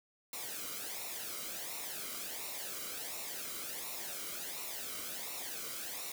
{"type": "noise with flanger", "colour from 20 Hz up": "white", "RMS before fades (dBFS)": -42, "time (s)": [0.33, 6.12], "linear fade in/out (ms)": 2, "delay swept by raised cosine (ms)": [0.62, 1.16], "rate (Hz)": 1.4, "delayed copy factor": -0.65, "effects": []}